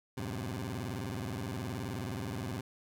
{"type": "tone with vibrato", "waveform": "20% pulse", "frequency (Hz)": 110, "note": "A2", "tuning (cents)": 0, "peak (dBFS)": -31, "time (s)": [0.17, 2.61], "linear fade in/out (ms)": 5, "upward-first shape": "square", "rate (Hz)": 19, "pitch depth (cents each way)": 290, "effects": []}